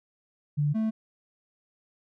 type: tone pair in turn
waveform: sine / triangle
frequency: 146.8 / 220 Hz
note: D3 / A3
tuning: 0 / 0 cents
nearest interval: perfect fifth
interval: 700 cents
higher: second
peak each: -22 dBFS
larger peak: neither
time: 0.57-0.74 / 0.74-0.91 s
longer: neither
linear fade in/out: 20 ms
effects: none